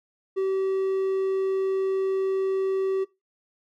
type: tone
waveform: triangle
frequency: 383.8 Hz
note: G4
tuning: 37 cents flat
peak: -20 dBFS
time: 0.36-3.05 s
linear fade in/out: 20 ms
effects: noise-tail reverb RT60 0.2 s tail -19 dB re dry